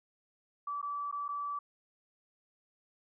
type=tone with dropouts; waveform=sine; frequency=1155 Hz; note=D6; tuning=29 cents flat; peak=-34 dBFS; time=0.67-1.59 s; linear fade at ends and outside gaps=5 ms; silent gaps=0.816-0.827 / 1.114-1.125 / 1.281-1.288 s; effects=none